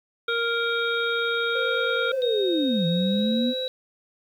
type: harmonic tone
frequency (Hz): 466.2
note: A#4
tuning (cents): 0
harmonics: 1 / 3 / 5 / 7 / 8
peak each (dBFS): -27 / -25 / -35 / -35 / -31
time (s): 0.28-2.12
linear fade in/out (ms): 5
type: tone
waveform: triangle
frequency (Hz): 516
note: C5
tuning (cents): -24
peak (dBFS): -26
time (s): 1.55-3.68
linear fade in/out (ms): 5
type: linear two-way sweep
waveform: sine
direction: down then up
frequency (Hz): 558 to 164.81 to 249.9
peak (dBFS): -21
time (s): 2.11-3.54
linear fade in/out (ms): 50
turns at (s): 2.86
type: tone with pitch glide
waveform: sine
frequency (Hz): 3729 to 3883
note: A#7 to B7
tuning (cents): 0 to -30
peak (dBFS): -29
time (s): 2.22-3.68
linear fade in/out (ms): 0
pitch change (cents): +70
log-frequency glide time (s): 2.72-3.54
effects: 9-bit